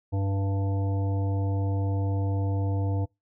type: harmonic tone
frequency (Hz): 98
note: G2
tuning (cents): 0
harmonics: 1 / 3 / 5 / 7 / 9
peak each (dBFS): -24 / -34 / -38 / -41 / -43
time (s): 0.12-3.06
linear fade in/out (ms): 20
effects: noise-tail reverb RT60 0.2 s tail -24 dB re dry